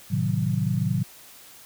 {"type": "chord", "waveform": "sine", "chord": "A diminished seventh", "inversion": "none", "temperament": "equal", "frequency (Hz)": [110, 130.81, 155.56, 185], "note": ["A2", "C3", "Eb3", "Gb3"], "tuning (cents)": [0, 0, 0, 0], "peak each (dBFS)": -27, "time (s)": [0.1, 1.04], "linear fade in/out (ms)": 20, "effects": ["white hiss -48 dBFS RMS until 1.65 s"]}